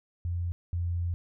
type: tone pair in turn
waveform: sine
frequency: 86.9 / 86.55 Hz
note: F2 / F2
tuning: -8 / -15 cents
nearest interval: unison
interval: 7 cents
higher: first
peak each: -28 / -27 dBFS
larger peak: second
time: 0.25-0.52 / 0.73-1.14 s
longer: second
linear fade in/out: 0 ms
effects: none